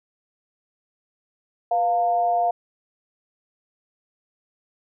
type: tone with amplitude modulation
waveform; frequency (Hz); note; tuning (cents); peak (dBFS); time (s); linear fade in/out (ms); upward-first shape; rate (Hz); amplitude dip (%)
sine; 701; F5; +6; -15; 1.71-2.51; 5; sine; 211; 60
effects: none